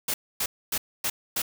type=noise bursts; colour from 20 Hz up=white; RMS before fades=-27 dBFS; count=5; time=0.08-1.42 s; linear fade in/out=5 ms; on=60 ms; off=260 ms; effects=none